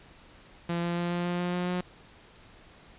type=tone with pitch steps; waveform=sawtooth; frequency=171.1 / 172.29 / 173.49 / 174.7 / 175.91 / 177.13 / 178.37 / 179.61 Hz; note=F3 / F3 / F3 / F3 / F3 / F3 / F3 / F3; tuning=-35 / -23 / -11 / +1 / +13 / +25 / +37 / +49 cents; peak=-24 dBFS; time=0.69-1.81 s; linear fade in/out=5 ms; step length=140 ms; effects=pink hiss -54 dBFS RMS until 2.98 s + resampled to 8000 Hz